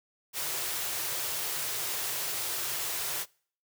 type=band-stop noise; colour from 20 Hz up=white; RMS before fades=-33 dBFS; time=0.33-3.26 s; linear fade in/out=50 ms; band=170 to 310 Hz; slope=96 dB/octave; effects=noise-tail reverb RT60 0.5 s tail -25 dB re dry + high-pass 100 Hz 12 dB/octave